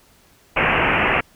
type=low-pass noise; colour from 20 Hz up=white; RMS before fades=-18 dBFS; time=0.56-1.21 s; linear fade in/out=10 ms; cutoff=2800 Hz; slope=96 dB/octave; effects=pink hiss -54 dBFS RMS until 1.35 s